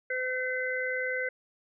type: harmonic tone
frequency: 510 Hz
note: C5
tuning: 44 cents flat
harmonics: 1 / 3 / 4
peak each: -33 / -33 / -33 dBFS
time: 0.1-1.29 s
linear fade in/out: 5 ms
effects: none